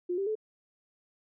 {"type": "tone with pitch steps", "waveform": "sine", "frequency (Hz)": [355.5, 392.2, 432.6], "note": ["F4", "G4", "A4"], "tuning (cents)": [31, 1, -29], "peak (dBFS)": -28, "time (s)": [0.09, 0.354], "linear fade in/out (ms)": 10, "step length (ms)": 88, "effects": []}